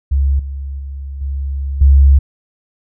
sine tone with level steps, 68.8 Hz, C#2, 12 cents flat, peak -10 / -21 / -23 / -17 / -4 dBFS, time 0.11-2.19 s, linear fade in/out 10 ms, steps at 0.39 / 0.79 / 1.21 / 1.81 s, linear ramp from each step 5 ms, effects none

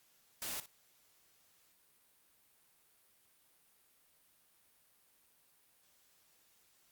white noise with echo, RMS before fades -41 dBFS, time 0.42-0.6 s, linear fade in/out 0 ms, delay 59 ms, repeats 1, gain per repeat -14 dB, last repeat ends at 0.659 s, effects white hiss -70 dBFS RMS until 6.91 s + Opus 48 kbps

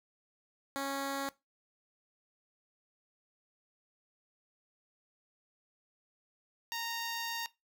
10% pulse tone pair in turn, 275.5 / 926.7 Hz, C#4 / A#5, -11 / -10 cents, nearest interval octave + major sixth, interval 2101 cents, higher second, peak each -26 / -27 dBFS, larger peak first, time 0.76-1.29 / 6.72-7.46 s, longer second, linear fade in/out 0 ms, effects noise-tail reverb RT60 0.2 s tail -19 dB re dry

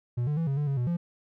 triangle tone with pitch steps, 121 / 148.3 / 164.9 / 137.4 / 147.1 / 138.4 / 122.4 / 172 Hz, B2 / D3 / E3 / C#3 / D3 / C#3 / B2 / F3, -35 / +17 / +1 / -15 / +3 / -2 / -15 / -26 cents, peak -23 dBFS, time 0.17-0.97 s, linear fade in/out 10 ms, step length 100 ms, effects none

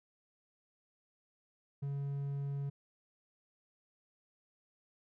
triangle tone, 140.3 Hz, C#3, 21 cents sharp, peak -33 dBFS, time 1.82-2.7 s, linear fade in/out 10 ms, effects none

